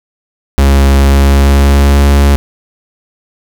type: tone with pitch glide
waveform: 45% pulse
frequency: 68.9 to 70.39 Hz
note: C#2 to C#2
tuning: -10 to +27 cents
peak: -4 dBFS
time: 0.58-2.36 s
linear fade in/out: 0 ms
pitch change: +37 cents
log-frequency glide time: 1.04-1.97 s
effects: none